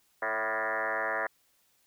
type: tone with frequency modulation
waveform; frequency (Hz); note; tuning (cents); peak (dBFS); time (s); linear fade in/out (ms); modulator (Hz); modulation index
sine; 1201; D6; +38; -28; 0.22-1.27; 5; 108; 6.5
effects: white hiss -69 dBFS RMS until 1.86 s